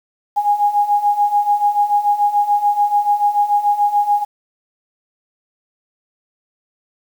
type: beating tone pair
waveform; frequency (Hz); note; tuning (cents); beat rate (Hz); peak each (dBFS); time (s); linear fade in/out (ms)
sine; 819 / 825.9; G#5 / G#5; -24 / -10; 6.9; -18 / -14; 0.36-4.25; 20
effects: 7-bit